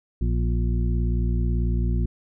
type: harmonic tone with a mistuned harmonic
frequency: 58.2 Hz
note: A#1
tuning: 2 cents flat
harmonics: 1 / 2 / 3 / 4 / 6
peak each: -21 / -27 / -31 / -33 / -37 dBFS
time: 0.21-2.06 s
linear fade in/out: 5 ms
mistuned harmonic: 4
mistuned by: +47 cents
effects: none